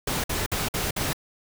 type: noise bursts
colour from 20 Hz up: pink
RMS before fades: -27 dBFS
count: 5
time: 0.07-1.132 s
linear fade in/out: 5 ms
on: 170 ms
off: 53 ms
effects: none